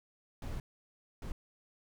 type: noise bursts at uneven times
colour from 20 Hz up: brown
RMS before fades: -39 dBFS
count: 2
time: 0.42-0.6 / 1.22-1.32 s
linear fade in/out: 2 ms
effects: none

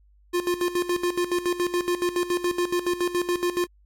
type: tone with tremolo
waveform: square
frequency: 352.7 Hz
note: F4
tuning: 17 cents sharp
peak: -21 dBFS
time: 0.33-3.67 s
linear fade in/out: 20 ms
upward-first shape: square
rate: 7.1 Hz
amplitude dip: 75%
effects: added 50 Hz sine -54 dBFS peak until 3.85 s + MP3 64 kbps

